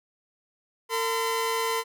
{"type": "tone pair together", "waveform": "sawtooth", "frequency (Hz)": [453.9, 1019], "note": ["A#4", "C6"], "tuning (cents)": [-46, -46], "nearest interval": "octave + major second", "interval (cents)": 1400, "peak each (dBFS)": -24, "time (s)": [0.89, 1.84], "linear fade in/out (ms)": 50, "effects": []}